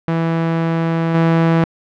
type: tone with level steps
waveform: sawtooth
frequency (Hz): 164.81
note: E3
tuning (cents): 0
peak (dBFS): -11 / -7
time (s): 0.08-1.64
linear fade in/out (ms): 0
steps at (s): 1.14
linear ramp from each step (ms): 10
effects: low-pass 2000 Hz 12 dB/octave